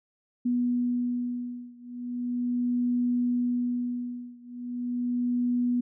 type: beating tone pair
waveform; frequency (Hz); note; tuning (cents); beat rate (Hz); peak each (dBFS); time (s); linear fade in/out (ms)
sine; 244.2 / 244.58; B3 / B3; -19 / -17; 0.38; -28 / -29; 0.45-5.81; 10
effects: none